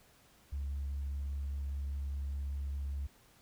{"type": "tone with vibrato", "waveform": "sine", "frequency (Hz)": 69.8, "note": "C#2", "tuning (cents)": 13, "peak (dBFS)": -33, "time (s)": [0.52, 3.07], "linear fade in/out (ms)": 10, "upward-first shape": "sine", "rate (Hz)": 5, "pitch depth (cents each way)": 9, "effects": ["tanh soft clip ceiling -32 dBFS", "pink hiss -64 dBFS RMS until 3.41 s"]}